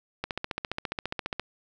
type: click train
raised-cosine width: 0.3 ms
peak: -14 dBFS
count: 18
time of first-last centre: 0.24-1.396 s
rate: 14.7 Hz
effects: none